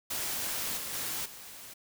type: noise with level steps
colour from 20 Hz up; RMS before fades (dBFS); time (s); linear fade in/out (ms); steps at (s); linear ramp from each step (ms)
white; -34 / -38 / -35 / -47; 0.1-1.74; 10; 0.77 / 0.93 / 1.25; 10
effects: none